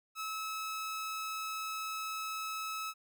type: tone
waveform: sawtooth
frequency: 1296 Hz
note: E6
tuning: 30 cents flat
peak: -33 dBFS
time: 0.15-2.94 s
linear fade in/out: 50 ms
effects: none